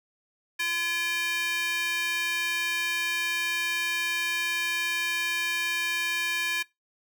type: tone with high-pass filter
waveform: square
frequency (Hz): 341.3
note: F4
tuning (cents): -40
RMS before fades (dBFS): -28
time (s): 0.59-6.63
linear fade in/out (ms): 10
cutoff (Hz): 2000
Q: 3.7
effects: noise-tail reverb RT60 0.2 s tail -22 dB re dry